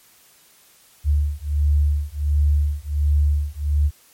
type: beating tone pair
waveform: sine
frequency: 72.7 / 74.1 Hz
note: D2 / D2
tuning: -17 / +16 cents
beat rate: 1.4 Hz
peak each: -19 / -19 dBFS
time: 1.04-3.91 s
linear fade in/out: 50 ms
effects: white hiss -53 dBFS RMS until 4.13 s + MP3 64 kbps